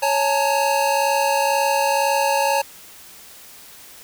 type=tone cluster; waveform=square; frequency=555 / 850 / 912 Hz; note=C#5 / G#5 / A#5; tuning=+2 / +40 / -38 cents; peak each=-22 dBFS; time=0.02-2.62 s; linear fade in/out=10 ms; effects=white hiss -43 dBFS RMS until 4.03 s